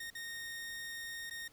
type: tone with dropouts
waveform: sawtooth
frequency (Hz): 1851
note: A#6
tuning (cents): -13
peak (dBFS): -38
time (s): 0-1.48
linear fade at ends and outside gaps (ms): 5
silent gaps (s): 0.103-0.15 / 1.299-1.308
effects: pink hiss -64 dBFS RMS until 1.52 s